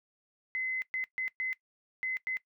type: tone bursts at uneven times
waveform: sine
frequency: 2044 Hz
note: C7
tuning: 41 cents flat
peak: -30 dBFS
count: 6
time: 0.55-0.82 / 0.94-1.04 / 1.18-1.28 / 1.4-1.53 / 2.03-2.17 / 2.27-2.37 s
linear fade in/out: 0 ms
effects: noise-tail reverb RT60 0.1 s tail -20 dB re dry